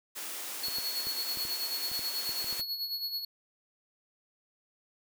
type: high-pass noise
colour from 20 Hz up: white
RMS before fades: -39 dBFS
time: 0.15-2.62 s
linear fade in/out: 20 ms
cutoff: 250 Hz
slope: 48 dB/octave
type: tone with tremolo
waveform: square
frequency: 4360 Hz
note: C#8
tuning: 29 cents flat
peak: -31 dBFS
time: 0.63-3.25 s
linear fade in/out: 5 ms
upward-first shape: sine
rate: 9.2 Hz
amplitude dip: 60%
type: clicks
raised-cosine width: 2 ms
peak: -34 dBFS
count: 11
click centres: 0.684 / 0.785 / 1.07 / 1.373 / 1.452 / 1.916 / 1.993 / 2.293 / 2.444 / 2.527 / 2.596 s
effects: none